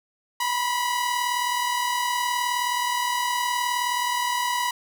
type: tone pair together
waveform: sawtooth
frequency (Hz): 971.8 / 1011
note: B5 / B5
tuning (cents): -28 / +40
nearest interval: minor second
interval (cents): 68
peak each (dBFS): -20 / -26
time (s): 0.4-4.71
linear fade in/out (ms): 5
effects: none